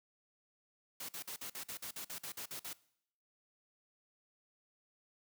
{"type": "noise bursts", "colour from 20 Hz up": "white", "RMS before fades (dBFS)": -44, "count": 13, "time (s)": [1, 2.732], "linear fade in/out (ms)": 5, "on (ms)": 88, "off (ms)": 49, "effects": ["noise-tail reverb RT60 0.7 s tail -21 dB re dry", "high-pass 100 Hz 12 dB/octave"]}